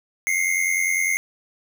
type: tone pair together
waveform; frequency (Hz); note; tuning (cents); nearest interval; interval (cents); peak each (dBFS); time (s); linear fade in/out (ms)
square; 2079 / 2169; C7 / C#7; -12 / -38; minor second; 74; -23; 0.27-1.17; 0
effects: none